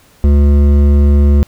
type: tone with hard clipping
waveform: triangle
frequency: 71.6 Hz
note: D2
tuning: 43 cents flat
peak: -7 dBFS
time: 0.24-1.43 s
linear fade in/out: 0 ms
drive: 15 dB
effects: pink hiss -47 dBFS RMS until 1.47 s